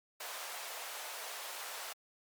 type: high-pass noise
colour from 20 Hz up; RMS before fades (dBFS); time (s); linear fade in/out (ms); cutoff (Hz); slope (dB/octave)
pink; -44; 0.2-1.93; 5; 590; 24
effects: Opus 48 kbps